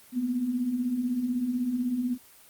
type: beating tone pair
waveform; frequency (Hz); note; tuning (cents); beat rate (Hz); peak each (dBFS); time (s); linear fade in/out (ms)
sine; 233.1 / 249.1; A#3 / B3; 0 / +15; 16; -34 / -26; 0.12-2.18; 50
effects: white hiss -54 dBFS RMS until 2.49 s + Opus 24 kbps